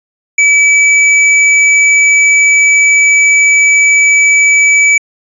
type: tone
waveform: square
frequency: 2297 Hz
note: D7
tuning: 39 cents flat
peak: -5 dBFS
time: 0.38-4.98 s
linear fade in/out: 5 ms
effects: resampled to 22050 Hz